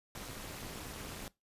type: noise with amplitude modulation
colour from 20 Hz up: pink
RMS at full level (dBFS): -41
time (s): 0.15-1.28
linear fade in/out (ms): 2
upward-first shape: sine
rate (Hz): 237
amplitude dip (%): 90
effects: noise-tail reverb RT60 0.2 s tail -21 dB re dry + resampled to 32000 Hz